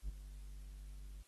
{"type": "tone with ADSR envelope", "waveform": "triangle", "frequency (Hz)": 49, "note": "G1", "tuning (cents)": 0, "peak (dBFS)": -34, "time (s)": [0.02, 1.23], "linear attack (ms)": 67, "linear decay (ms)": 19, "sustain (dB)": -12, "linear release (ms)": 14, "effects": ["white hiss -69 dBFS RMS until 1.27 s", "AAC 32 kbps"]}